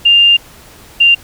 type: tone pair in turn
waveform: sine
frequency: 2800 / 2786 Hz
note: F7 / F7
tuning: +4 / -5 cents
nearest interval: unison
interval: 9 cents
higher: first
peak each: -4 dBFS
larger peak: neither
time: 0.05-0.37 / 1-1.15 s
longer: first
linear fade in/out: 10 ms
effects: pink hiss -39 dBFS RMS until 1.23 s